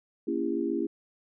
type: chord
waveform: sine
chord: A# diminished seventh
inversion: none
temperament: just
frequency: 233.1 / 279.7 / 335.6 / 402.8 Hz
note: A#3 / C#4 / E4 / G4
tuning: 0 / +16 / +31 / +47 cents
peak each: -34 / -32 / -30 / -33 dBFS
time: 0.27-0.87 s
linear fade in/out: 10 ms
effects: none